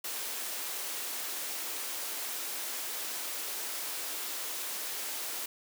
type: high-pass noise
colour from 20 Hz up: white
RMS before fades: -37 dBFS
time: 0.04-5.46 s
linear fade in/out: 5 ms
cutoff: 280 Hz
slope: 24 dB/octave
effects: none